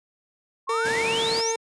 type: exponential sweep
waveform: sine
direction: up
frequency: 1046 to 6630 Hz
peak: -25 dBFS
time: 0.67-1.53 s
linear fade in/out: 20 ms
type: tone with vibrato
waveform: 30% pulse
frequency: 453.7 Hz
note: A#4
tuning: 47 cents flat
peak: -22 dBFS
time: 0.69-1.56 s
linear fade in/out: 5 ms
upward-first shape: triangle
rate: 4.7 Hz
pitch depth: 9 cents each way
type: noise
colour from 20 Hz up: pink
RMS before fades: -31 dBFS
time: 0.84-1.42 s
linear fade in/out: 20 ms
effects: high-pass 150 Hz 12 dB/octave + resampled to 22050 Hz